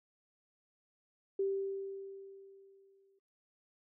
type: tone with exponential decay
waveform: sine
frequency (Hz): 390.9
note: G4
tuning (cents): -5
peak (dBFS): -29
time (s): 1.39-3.19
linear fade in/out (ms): 5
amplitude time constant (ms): 390
effects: noise-tail reverb RT60 0.9 s tail -25 dB re dry